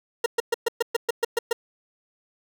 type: tone bursts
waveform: 40% pulse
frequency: 466.2 Hz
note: A#4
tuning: in tune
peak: -18 dBFS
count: 10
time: 0.24-1.53 s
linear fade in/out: 5 ms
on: 21 ms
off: 120 ms
effects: none